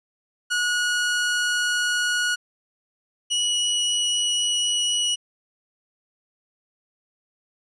sawtooth tone pair in turn, 1455 / 2926 Hz, F#6 / F#7, -29 / -20 cents, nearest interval octave, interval 1209 cents, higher second, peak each -17 dBFS, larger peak neither, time 0.5-2.36 / 3.3-5.16 s, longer neither, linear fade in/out 20 ms, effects resampled to 22050 Hz

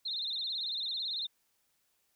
sine tone with vibrato, 3895 Hz, B7, 25 cents flat, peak -33 dBFS, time 0.05-1.27 s, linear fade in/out 10 ms, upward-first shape sine, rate 18 Hz, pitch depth 150 cents each way, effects white hiss -75 dBFS RMS until 2.15 s

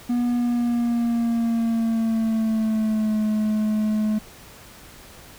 triangle tone with pitch glide, 242 to 214.4 Hz, B3 to A3, -35 to -45 cents, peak -17 dBFS, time 0.09-4.19 s, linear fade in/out 10 ms, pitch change -210 cents, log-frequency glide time 0.34-3.23 s, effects pink hiss -45 dBFS RMS until 5.38 s

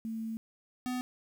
sine / square tone pair in turn, 223.6 / 251 Hz, A3 / B3, +28 / +28 cents, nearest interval major second, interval 200 cents, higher second, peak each -34 / -33 dBFS, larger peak second, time 0.05-0.37 / 0.86-1.01 s, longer first, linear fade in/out 0 ms, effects 10-bit

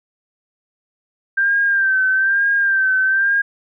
sine tone with vibrato, 1575 Hz, G6, 8 cents sharp, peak -13 dBFS, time 1.37-3.42 s, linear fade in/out 10 ms, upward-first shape sine, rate 1.1 Hz, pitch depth 53 cents each way, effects none

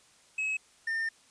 triangle tone pair in turn, 2569 / 1808.9 Hz, E7 / A6, -45 / +47 cents, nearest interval tritone, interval 608 cents, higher first, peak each -27 dBFS, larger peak neither, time 0.38-0.57 / 0.87-1.09 s, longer second, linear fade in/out 5 ms, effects white hiss -61 dBFS RMS until 1.3 s + resampled to 22050 Hz

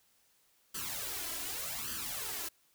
white noise with flanger, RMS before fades -39 dBFS, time 0.74-2.49 s, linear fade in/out 10 ms, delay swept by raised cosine 0.65 to 3.05 ms, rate 0.85 Hz, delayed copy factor +0.75, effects white hiss -70 dBFS RMS until 2.74 s

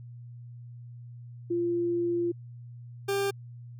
sine / 40% pulse tone pair in turn, 345.2 / 397.1 Hz, F4 / G4, -20 / +22 cents, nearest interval major second, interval 242 cents, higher second, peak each -25 dBFS, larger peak neither, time 1.5-2.32 / 3.08-3.31 s, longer first, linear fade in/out 10 ms, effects added 120 Hz sine -42 dBFS peak until 3.79 s

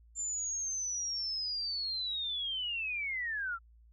sine linear sweep, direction down, 7240 to 1315 Hz, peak -33 dBFS, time 0.15-3.59 s, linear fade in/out 50 ms, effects added 57 Hz sine -57 dBFS peak until 3.92 s

